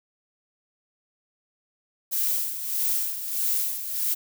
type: noise with tremolo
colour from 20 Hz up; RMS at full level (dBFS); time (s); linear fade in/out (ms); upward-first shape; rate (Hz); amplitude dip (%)
violet; -24; 2.11-4.15; 20; sine; 1.6; 65
effects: none